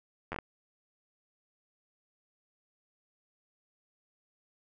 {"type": "slowing click train", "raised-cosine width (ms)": 0.5, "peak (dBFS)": -21, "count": 5, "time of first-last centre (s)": [0.32, 0.387], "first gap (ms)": 10, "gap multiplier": 1.36, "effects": []}